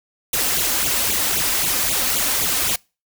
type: noise with flanger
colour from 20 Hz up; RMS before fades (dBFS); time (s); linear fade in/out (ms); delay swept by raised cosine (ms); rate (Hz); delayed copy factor
white; -20; 0.33-2.76; 5; 0.28 to 3.98; 3.8; +1
effects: noise-tail reverb RT60 0.3 s tail -26 dB re dry